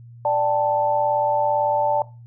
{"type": "chord", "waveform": "sine", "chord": "D suspended fourth", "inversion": "none", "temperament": "just", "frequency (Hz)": [587.3, 783.1, 881], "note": ["D5", "G5", "A5"], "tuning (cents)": [0, -2, 2], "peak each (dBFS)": [-21, -25, -20], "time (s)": [0.25, 2.02], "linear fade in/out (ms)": 2, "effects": ["noise-tail reverb RT60 0.3 s tail -19 dB re dry", "added 118 Hz sine -40 dBFS peak until 2.26 s"]}